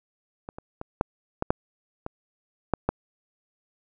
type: clicks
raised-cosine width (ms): 1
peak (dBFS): -22 / -24 / -20 / -7 / -11 / -6 / -18 / -7 / -8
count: 9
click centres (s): 0.489 / 0.585 / 0.814 / 1.011 / 1.424 / 1.505 / 2.064 / 2.737 / 2.89
effects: none